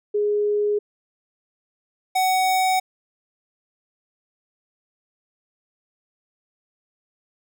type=tone pair in turn; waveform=sine / square; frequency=415.3 / 749.9 Hz; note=G#4 / F#5; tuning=0 / +23 cents; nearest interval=minor seventh; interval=1023 cents; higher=second; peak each=-18 dBFS; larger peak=neither; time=0.14-0.79 / 2.15-2.8 s; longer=neither; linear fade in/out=10 ms; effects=none